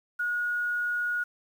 sine tone with quantisation, 1447 Hz, F#6, 39 cents flat, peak -26 dBFS, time 0.19-1.24 s, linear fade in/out 10 ms, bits 9, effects none

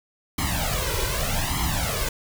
pink noise with flanger, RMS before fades -25 dBFS, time 0.38-2.09 s, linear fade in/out 5 ms, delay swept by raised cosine 0.96 to 2.06 ms, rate 0.83 Hz, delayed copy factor +0.9, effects none

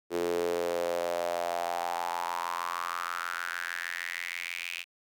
sawtooth tone with high-pass filter sweep, 86.4 Hz, F2, 18 cents flat, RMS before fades -33 dBFS, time 0.1-4.85 s, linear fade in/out 50 ms, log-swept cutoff 380 to 2600 Hz, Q 5.5, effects none

